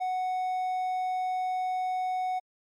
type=tone; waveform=triangle; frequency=740 Hz; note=F#5; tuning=in tune; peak=-25 dBFS; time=0-2.4 s; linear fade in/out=20 ms; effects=MP3 64 kbps